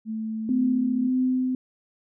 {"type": "tone with pitch glide", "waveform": "sine", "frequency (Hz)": [220, 221.5], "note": ["A3", "A3"], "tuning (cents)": [0, 12], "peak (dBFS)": -27, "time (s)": [0.05, 1.11], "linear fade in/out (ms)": 50, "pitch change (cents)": 12, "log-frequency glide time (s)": [0.23, 0.98]}
{"type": "tone with tremolo", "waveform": "sine", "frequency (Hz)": 256.1, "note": "C4", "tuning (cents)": -37, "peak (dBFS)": -19, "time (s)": [0.49, 1.55], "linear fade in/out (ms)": 2, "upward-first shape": "triangle", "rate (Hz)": 1.7, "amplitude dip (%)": 35}
{"effects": []}